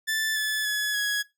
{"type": "tone with pitch steps", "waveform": "sawtooth", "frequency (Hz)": [1759, 1728.8, 1699.1, 1669.9], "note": ["A6", "A6", "G#6", "G#6"], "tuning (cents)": [-1, -31, 39, 9], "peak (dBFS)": -21, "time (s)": [0.07, 1.23], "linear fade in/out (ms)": 20, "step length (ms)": 290, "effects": ["noise-tail reverb RT60 0.2 s tail -19 dB re dry"]}